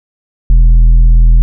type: tone with tanh clipping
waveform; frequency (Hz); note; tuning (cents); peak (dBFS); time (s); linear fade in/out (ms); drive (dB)
sine; 41.2; E1; 0; -3; 0.5-1.42; 0; 6
effects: none